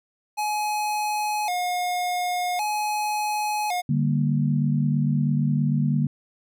square tone with vibrato, 778 Hz, G5, 13 cents flat, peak -24 dBFS, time 0.37-3.82 s, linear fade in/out 20 ms, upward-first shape square, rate 0.45 Hz, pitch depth 140 cents each way
sine chord, G minor, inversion second, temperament equal, 146.83 / 196 / 233.1 Hz, D3 / G3 / Bb3, 0 / 0 / 0 cents, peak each -21 / -27 / -25 dBFS, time 3.89-6.07 s, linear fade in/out 5 ms
effects none

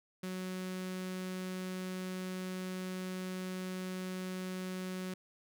sawtooth tone with notch filter, 185 Hz, F#3, in tune, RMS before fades -40 dBFS, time 0.23-5.14 s, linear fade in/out 5 ms, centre 810 Hz, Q 1.7, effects none

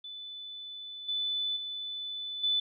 sine tone with level steps, 3497 Hz, A7, 11 cents flat, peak -40 / -29 / -35 / -25 dBFS, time 0.04-2.6 s, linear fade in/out 5 ms, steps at 1.08 / 1.56 / 2.43 s, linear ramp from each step 10 ms, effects none

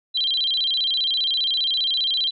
sine tone with vibrato, 3559 Hz, A7, 19 cents sharp, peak -19 dBFS, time 0.14-2.31 s, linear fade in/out 20 ms, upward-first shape square, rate 15 Hz, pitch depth 190 cents each way, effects none

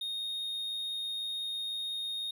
triangle tone with amplitude modulation, 3708 Hz, A#7, 10 cents flat, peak -31 dBFS, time 0.01-2.31 s, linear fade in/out 5 ms, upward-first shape sine, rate 106 Hz, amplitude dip 25%, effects none

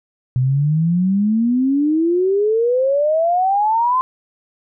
sine exponential sweep, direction up, 124.1 to 1047 Hz, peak -13 dBFS, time 0.36-4.01 s, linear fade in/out 0 ms, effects none

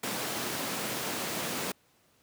pink high-pass noise, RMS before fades -34 dBFS, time 0.03-1.72 s, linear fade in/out 5 ms, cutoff 170 Hz, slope 12 dB/octave, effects pink hiss -66 dBFS RMS until 2.22 s + high-pass 100 Hz 12 dB/octave

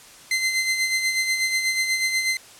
sawtooth tone with tremolo, 2068 Hz, C7, 21 cents flat, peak -15 dBFS, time 0.31-2.37 s, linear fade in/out 2 ms, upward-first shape sine, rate 8.2 Hz, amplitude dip 50%, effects white hiss -46 dBFS RMS until 2.59 s + low-pass 10000 Hz 12 dB/octave

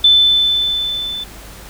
sine tone with level ramp, 3520 Hz, A7, in tune, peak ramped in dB -5 to -22 dBFS, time 0.04-1.24 s, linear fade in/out 5 ms, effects added 50 Hz sine -37 dBFS peak until 1.69 s + pink hiss -37 dBFS RMS until 1.69 s

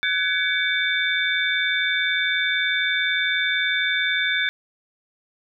sine tone cluster, 1509 / 1680 / 2266 / 3557 Hz, F#6 / G#6 / C#7 / A7, +34 / +19 / +37 / +18 cents, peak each -25 dBFS, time 0.03-4.49 s, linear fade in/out 0 ms, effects none

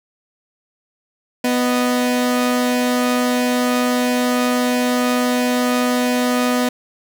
sawtooth tone pair together, 247.7 / 620 Hz, B3 / D#5, +5 / -6 cents, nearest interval octave + major third, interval 1589 cents, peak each -12 / -20 dBFS, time 1.44-6.69 s, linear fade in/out 5 ms, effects none

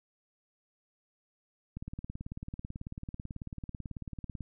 click train, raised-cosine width 5 ms, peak -27 dBFS, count 49, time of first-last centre 1.77-4.407 s, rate 18.2 Hz, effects none

